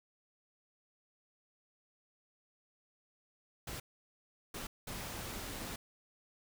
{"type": "noise bursts at uneven times", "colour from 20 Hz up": "pink", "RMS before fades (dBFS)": -43, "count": 3, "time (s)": [[3.67, 3.8], [4.54, 4.67], [4.87, 5.76]], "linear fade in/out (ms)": 5, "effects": []}